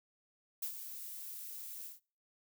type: noise with ADSR envelope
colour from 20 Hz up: violet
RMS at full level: -37 dBFS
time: 0.62-2 s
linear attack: 8 ms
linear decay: 87 ms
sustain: -9 dB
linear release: 150 ms
effects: noise-tail reverb RT60 0.4 s tail -24 dB re dry